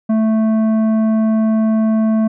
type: tone with tanh clipping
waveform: sine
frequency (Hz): 220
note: A3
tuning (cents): 0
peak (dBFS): -13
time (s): 0.09-2.28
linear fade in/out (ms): 10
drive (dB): 10
effects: none